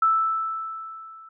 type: tone with level ramp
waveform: sine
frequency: 1318.5 Hz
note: E6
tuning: in tune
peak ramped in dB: -15 to -43 dBFS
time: 0.02-1.29 s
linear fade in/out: 5 ms
effects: none